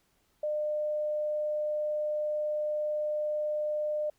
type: tone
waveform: sine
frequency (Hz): 603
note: D5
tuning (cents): +46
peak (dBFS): -28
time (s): 0.43-4.1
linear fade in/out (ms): 5
effects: pink hiss -71 dBFS RMS until 4.18 s